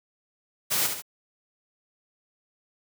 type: noise with echo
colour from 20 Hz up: white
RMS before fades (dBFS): -25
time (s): 0.7-0.88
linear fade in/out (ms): 20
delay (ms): 71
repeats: 2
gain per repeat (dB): -6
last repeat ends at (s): 1.022
effects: high-pass 100 Hz 12 dB/octave